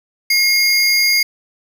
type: tone pair together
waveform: square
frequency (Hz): 2151 / 4821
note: C7 / D8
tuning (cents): +47 / +45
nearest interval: octave + major second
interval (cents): 1398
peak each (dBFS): -15 / -15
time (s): 0.3-1.23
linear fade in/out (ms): 5
effects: none